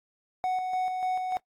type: tone with tremolo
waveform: triangle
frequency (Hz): 741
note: F#5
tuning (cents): +2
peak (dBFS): -23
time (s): 0.44-1.37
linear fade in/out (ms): 0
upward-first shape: square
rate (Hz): 3.4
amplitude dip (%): 35
effects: noise-tail reverb RT60 0.1 s tail -21 dB re dry + AAC 64 kbps